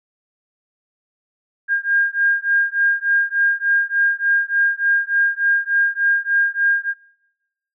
sine beating tone pair, 1611 / 1614.4 Hz, G6 / G#6, +47 / -49 cents, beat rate 3.4 Hz, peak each -18 dBFS, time 1.68-6.94 s, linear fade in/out 50 ms, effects noise-tail reverb RT60 1.0 s tail -25 dB re dry

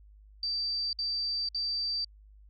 sine tone bursts, 4658 Hz, D8, 15 cents flat, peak -29 dBFS, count 3, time 0.43-2.046 s, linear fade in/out 2 ms, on 500 ms, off 58 ms, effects added 51 Hz sine -52 dBFS peak until 2.49 s

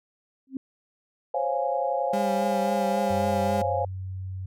sine tone with exponential growth, 265.6 Hz, C4, 26 cents sharp, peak -24 dBFS, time 0.47-0.57 s, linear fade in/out 2 ms, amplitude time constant 20 ms
sine chord, Db major seventh, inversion third, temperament equal, 523.3 / 554.4 / 698.5 / 830.6 Hz, C5 / Db5 / F5 / Ab5, 0 / 0 / 0 / 0 cents, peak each -29 dBFS, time 1.34-3.85 s, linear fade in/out 5 ms
35% pulse tone with vibrato, 200 Hz, G3, 35 cents sharp, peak -26 dBFS, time 2.13-3.62 s, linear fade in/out 5 ms, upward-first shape sine, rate 3.7 Hz, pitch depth 24 cents each way
sine tone, 94 Hz, F#2, 28 cents sharp, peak -31 dBFS, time 3.1-4.46 s, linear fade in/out 5 ms
effects none

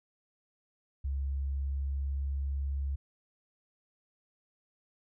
sine tone with pitch glide, 68.6 to 69.16 Hz, C#2 to C#2, -17 to -3 cents, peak -30 dBFS, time 1.04-2.96 s, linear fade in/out 10 ms, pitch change +14 cents, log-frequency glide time 1.25-2.48 s, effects none

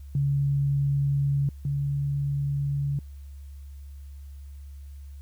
sine tone pair in turn, 140.4 / 141.21 Hz, C#3 / C#3, +22 / +32 cents, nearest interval unison, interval 10 cents, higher second, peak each -21 / -24 dBFS, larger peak first, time 0.15-1.49 / 1.65-2.99 s, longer neither, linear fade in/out 2 ms, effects added 70 Hz sine -39 dBFS peak until 5.21 s + white hiss -64 dBFS RMS until 5.21 s

